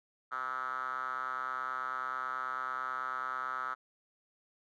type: tone with band-pass filter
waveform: 5% pulse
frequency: 129.2 Hz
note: C3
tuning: 21 cents flat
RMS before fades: -37 dBFS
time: 0.31-3.75 s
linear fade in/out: 20 ms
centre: 1300 Hz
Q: 7.7
effects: none